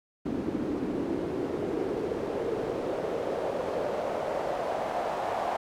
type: noise with band-pass filter sweep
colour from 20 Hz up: pink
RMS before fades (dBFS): -31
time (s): 0.25-5.57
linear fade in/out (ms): 10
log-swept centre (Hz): 290 to 750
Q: 3.1
effects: none